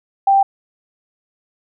sine tone, 786 Hz, G5, 4 cents sharp, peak -9 dBFS, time 0.27-0.43 s, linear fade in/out 5 ms, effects none

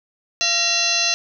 harmonic tone with a mistuned harmonic, 683 Hz, F5, 39 cents flat, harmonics 1 / 2 / 3 / 4 / 5 / 6 / 7 / 8 / 9, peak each -30 / -33 / -31 / -22 / -30 / -22 / -28 / -27 / -23 dBFS, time 0.41-1.14 s, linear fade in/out 0 ms, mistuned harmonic 3, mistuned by -140 cents, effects none

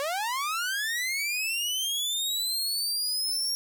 sawtooth linear sweep, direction up, 539 to 5588 Hz, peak -24 dBFS, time 0-3.55 s, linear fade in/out 0 ms, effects none

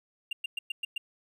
triangle tone bursts, 2794 Hz, F7, in tune, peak -28 dBFS, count 6, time 0.31-0.98 s, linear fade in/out 5 ms, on 20 ms, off 110 ms, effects none

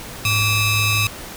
sawtooth ring-modulated tone, 1254 Hz, D#6, 13 cents sharp, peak -9 dBFS, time 0.25-1.07 s, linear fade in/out 2 ms, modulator 1360 Hz, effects pink hiss -34 dBFS RMS until 1.36 s

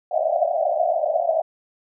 pink band-pass noise, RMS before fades -21 dBFS, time 0.11-1.42 s, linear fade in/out 10 ms, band 600 to 720 Hz, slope 96 dB/octave, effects none

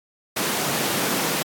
pink high-pass noise, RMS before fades -24 dBFS, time 0.36-1.43 s, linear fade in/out 10 ms, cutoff 160 Hz, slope 24 dB/octave, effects AAC 64 kbps

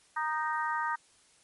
harmonic tone with a mistuned harmonic, 311.1 Hz, D#4, in tune, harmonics 3 / 4 / 5 / 6, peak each -32 / -34 / -36 / -38 dBFS, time 0.16-0.96 s, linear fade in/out 10 ms, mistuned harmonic 4, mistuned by -17 cents, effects white hiss -63 dBFS RMS until 1.43 s + MP3 48 kbps

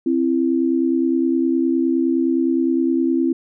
sine tone pair together, 263.9 / 333.6 Hz, C4 / E4, +15 / +21 cents, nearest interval major third, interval 406 cents, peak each -18 dBFS, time 0.06-3.33 s, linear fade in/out 5 ms, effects none

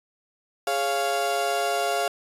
35% pulse chord, Db major, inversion second, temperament equal with one note detuned, 415.3 / 554.4 / 696 Hz, Ab4 / Db5 / F5, 0 / 0 / -6 cents, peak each -28 / -28 / -23 dBFS, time 0.67-2.08 s, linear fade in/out 2 ms, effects resampled to 32000 Hz

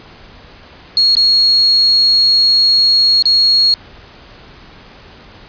sine tone with dropouts, 4306 Hz, C8, 49 cents sharp, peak -7 dBFS, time 0.97-3.74 s, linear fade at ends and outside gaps 1 ms, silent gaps 1.152-1.168 / 3.224-3.255 s, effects pink hiss -39 dBFS RMS until 5.48 s + resampled to 11025 Hz

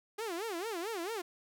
sawtooth tone with vibrato, 392 Hz, G4, in tune, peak -32 dBFS, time 0.18-1.22 s, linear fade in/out 10 ms, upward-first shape sine, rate 4.5 Hz, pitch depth 290 cents each way, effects none

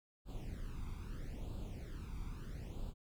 brown noise with flanger, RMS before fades -44 dBFS, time 0.25-2.94 s, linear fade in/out 50 ms, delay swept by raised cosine 0.25 to 0.86 ms, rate 0.77 Hz, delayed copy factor +0.8, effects none

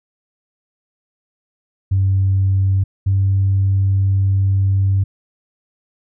sine tone pair in turn, 96.3 / 97.19 Hz, G2 / G2, -30 / -14 cents, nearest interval unison, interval 16 cents, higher second, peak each -11 dBFS, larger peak neither, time 1.91-2.84 / 3.06-5.04 s, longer second, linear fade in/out 10 ms, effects tanh soft clip ceiling -8 dBFS

